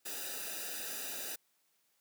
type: noise with comb filter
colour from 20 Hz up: white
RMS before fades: -41 dBFS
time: 0.05-1.36 s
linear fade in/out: 10 ms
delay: 0.92 ms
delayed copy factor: -0.95
effects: white hiss -75 dBFS RMS until 2 s + high-pass 150 Hz 12 dB/octave